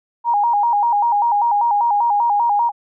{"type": "tone with vibrato", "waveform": "sine", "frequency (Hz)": 880, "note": "A5", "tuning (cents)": 0, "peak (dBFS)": -13, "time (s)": [0.24, 2.72], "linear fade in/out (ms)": 50, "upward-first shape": "square", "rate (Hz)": 5.1, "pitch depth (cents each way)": 120, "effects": []}